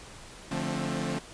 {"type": "chord", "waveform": "sawtooth", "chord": "D minor seventh", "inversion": "none", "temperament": "equal with one note detuned", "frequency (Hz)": [146.83, 174.61, 220, 265.7], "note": ["D3", "F3", "A3", "C4"], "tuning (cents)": [0, 0, 0, 27], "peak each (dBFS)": -31, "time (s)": [0.51, 1.19], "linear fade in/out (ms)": 5, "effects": ["pink hiss -47 dBFS RMS until 1.33 s", "resampled to 22050 Hz"]}